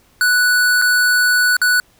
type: tone with dropouts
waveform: square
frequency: 1480 Hz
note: F#6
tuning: in tune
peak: -12 dBFS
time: 0.21-1.8 s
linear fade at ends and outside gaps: 1 ms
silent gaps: 0.816-0.821 / 1.567-1.616 s
effects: pink hiss -54 dBFS RMS until 1.99 s